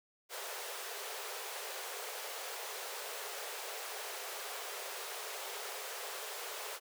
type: high-pass noise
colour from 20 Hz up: pink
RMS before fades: -43 dBFS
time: 0.29-6.8 s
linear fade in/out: 50 ms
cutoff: 390 Hz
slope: 96 dB/octave
effects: none